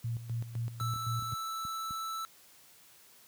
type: tone with tremolo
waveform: sine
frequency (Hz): 116.54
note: A#2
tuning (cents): 0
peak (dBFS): -31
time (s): 0.04-1.34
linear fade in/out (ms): 5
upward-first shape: square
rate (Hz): 3.9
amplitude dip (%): 70
type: tone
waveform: square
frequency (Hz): 1318.5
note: E6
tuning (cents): 0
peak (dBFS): -36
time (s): 0.8-2.25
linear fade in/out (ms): 0
type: clicks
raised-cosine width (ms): 5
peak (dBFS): -34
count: 4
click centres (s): 0.96 / 1.224 / 1.651 / 1.908
effects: white hiss -59 dBFS RMS until 3.27 s + high-pass 60 Hz 12 dB/octave